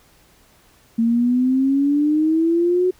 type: exponential sweep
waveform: sine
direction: up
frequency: 226.3 to 370 Hz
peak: -14 dBFS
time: 0.98-2.91 s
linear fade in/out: 10 ms
effects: pink hiss -54 dBFS RMS until 2.99 s